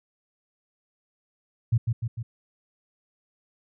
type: tone with echo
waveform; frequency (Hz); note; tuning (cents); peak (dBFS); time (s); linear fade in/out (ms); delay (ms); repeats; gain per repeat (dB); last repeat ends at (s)
sine; 115.1; A#2; -22; -17; 1.72-1.78; 10; 150; 3; -4; 2.23
effects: none